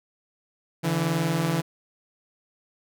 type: tone pair together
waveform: sawtooth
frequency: 144.69 / 165.7 Hz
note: D3 / E3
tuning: -25 / +9 cents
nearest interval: major second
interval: 234 cents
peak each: -24 / -20 dBFS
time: 0.83-1.62 s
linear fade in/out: 20 ms
effects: none